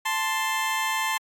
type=tone pair together; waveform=20% pulse; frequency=880 / 1046.5 Hz; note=A5 / C6; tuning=0 / 0 cents; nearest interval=minor third; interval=300 cents; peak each=-22 dBFS; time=0.05-1.18 s; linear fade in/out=10 ms; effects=AAC 64 kbps